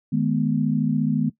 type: chord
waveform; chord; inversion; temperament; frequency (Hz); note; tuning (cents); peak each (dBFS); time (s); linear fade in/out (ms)
sine; G# minor; second; equal with one note detuned; 155.56 / 212.4 / 246.9; D#3 / G#3 / B3; 0 / +39 / 0; -23; 0.12-1.3; 10
effects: noise-tail reverb RT60 0.1 s tail -17 dB re dry